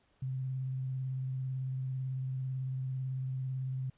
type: tone with vibrato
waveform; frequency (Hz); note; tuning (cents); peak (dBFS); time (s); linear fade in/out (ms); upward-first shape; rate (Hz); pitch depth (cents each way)
sine; 130.81; C3; 0; -33; 0.22-3.9; 5; sine; 18; 22
effects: pink hiss -71 dBFS RMS until 3.97 s + resampled to 8000 Hz